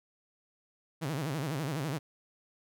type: tone with vibrato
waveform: sawtooth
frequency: 146.83 Hz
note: D3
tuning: in tune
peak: -28 dBFS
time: 1.01-1.99 s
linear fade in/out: 20 ms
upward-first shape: sine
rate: 12 Hz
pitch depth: 210 cents each way
effects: none